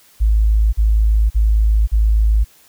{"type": "tone bursts", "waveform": "sine", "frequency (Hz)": 53.7, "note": "A1", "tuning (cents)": -41, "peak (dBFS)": -10, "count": 4, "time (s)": [0.2, 2.446], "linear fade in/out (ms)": 20, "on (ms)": 530, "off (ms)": 42, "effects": ["white hiss -50 dBFS RMS until 2.68 s"]}